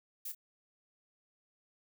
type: noise with echo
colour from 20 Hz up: violet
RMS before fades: -41 dBFS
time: 0.25-0.32 s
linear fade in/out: 5 ms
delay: 29 ms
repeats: 1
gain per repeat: -11 dB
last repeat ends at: 0.349 s
effects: none